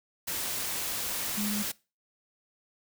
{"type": "tone in noise", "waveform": "sine", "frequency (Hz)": 207.7, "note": "G#3", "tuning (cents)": 0, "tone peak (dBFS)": -30, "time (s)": [1.37, 1.63], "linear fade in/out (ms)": 10, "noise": "white", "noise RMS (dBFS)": -33, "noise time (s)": [0.27, 1.72], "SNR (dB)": 0, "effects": ["noise-tail reverb RT60 0.3 s tail -22 dB re dry"]}